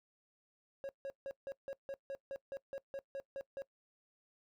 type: tone bursts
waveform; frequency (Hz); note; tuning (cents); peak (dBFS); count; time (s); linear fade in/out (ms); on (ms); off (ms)
triangle; 548; C#5; -20; -37; 14; 0.84-3.62; 0; 50; 160
effects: noise-tail reverb RT60 0.1 s tail -21 dB re dry